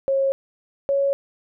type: tone pair in turn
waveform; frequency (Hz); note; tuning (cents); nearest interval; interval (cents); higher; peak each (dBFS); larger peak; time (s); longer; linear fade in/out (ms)
sine; 543 / 555.4; C#5 / C#5; -36 / +3; unison; 39; second; -17; neither; 0.08-0.32 / 0.89-1.13; neither; 0
effects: none